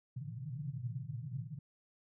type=band-pass noise; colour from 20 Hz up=pink; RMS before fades=-42 dBFS; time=0.16-1.59 s; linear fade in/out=5 ms; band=110 to 160 Hz; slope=96 dB/octave; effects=none